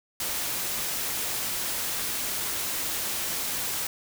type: noise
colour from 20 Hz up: white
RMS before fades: -30 dBFS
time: 0.2-3.87 s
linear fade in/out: 2 ms
effects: none